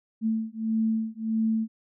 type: beating tone pair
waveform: sine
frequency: 221.2 / 222.8 Hz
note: A3 / A3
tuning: +9 / +22 cents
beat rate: 1.6 Hz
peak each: -27 dBFS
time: 0.21-1.68 s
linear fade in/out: 50 ms
effects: none